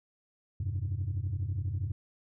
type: chord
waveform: sine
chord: F suspended second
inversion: none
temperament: equal with one note detuned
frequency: 87.31 / 99.42 / 130.81 Hz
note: F2 / G2 / C3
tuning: 0 / +25 / 0 cents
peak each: -33 / -31 / -37 dBFS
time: 0.6-1.92 s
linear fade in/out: 5 ms
effects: tanh soft clip ceiling -26 dBFS